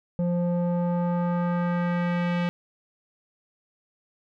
square tone with low-pass filter sweep, 174.7 Hz, F3, 1 cent sharp, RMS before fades -25 dBFS, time 0.19-2.49 s, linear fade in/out 0 ms, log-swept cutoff 470 to 2800 Hz, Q 1.5, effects none

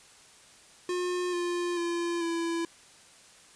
square tone with pitch steps, 358.5 / 350.5 / 342.7 / 335.1 Hz, F4 / F4 / F4 / E4, +45 / +6 / -33 / +29 cents, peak -29 dBFS, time 0.89-2.65 s, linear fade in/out 2 ms, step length 440 ms, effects white hiss -55 dBFS RMS until 3.55 s + resampled to 22050 Hz

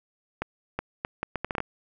accelerating click train, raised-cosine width 0.5 ms, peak -13 dBFS, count 10, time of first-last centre 0.42-1.604 s, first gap 370 ms, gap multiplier 0.7, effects none

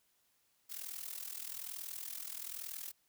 blue noise with amplitude modulation, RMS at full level -41 dBFS, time 0.69-2.92 s, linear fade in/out 20 ms, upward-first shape sine, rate 41.1 Hz, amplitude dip 80%, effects white hiss -75 dBFS RMS until 3.08 s

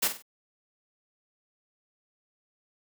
white noise with echo, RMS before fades -25 dBFS, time 0.02-0.08 s, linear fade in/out 10 ms, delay 48 ms, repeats 3, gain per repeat -9 dB, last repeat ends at 0.224 s, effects high-pass 150 Hz 12 dB/octave

